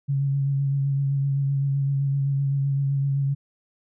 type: tone with vibrato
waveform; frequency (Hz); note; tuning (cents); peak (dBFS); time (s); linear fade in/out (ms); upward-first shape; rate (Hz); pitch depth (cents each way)
sine; 138.59; C#3; 0; -20; 0.08-3.35; 20; sine; 7.8; 22
effects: none